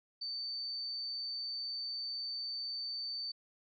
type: tone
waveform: sine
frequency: 4562 Hz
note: C#8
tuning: 49 cents sharp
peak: -37 dBFS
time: 0.21-3.32 s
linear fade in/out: 10 ms
effects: none